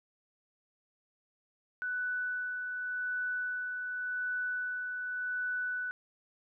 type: tone with tremolo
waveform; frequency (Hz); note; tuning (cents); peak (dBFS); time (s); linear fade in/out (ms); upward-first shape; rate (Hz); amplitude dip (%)
sine; 1489; F#6; +11; -31; 1.82-5.91; 0; sine; 0.88; 35
effects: none